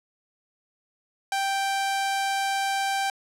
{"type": "tone", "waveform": "sawtooth", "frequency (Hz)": 784, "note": "G5", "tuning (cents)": 0, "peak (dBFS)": -20, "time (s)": [1.32, 3.1], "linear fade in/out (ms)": 2, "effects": ["low-pass 11000 Hz 12 dB/octave"]}